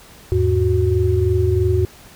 sine tone cluster, 82.1 / 105.2 / 368.8 Hz, E2 / G#2 / F#4, -6 / +23 / -6 cents, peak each -18 dBFS, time 0.32-1.85 s, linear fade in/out 0 ms, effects pink hiss -44 dBFS RMS until 2.15 s

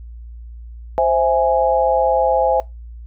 sine chord, C augmented, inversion none, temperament equal, 523.3 / 659.3 / 830.6 Hz, C5 / E5 / G#5, 0 / 0 / 0 cents, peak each -17 dBFS, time 0.98-2.6 s, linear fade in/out 0 ms, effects noise-tail reverb RT60 0.2 s tail -21 dB re dry + added 58 Hz sine -32 dBFS peak until 3.06 s

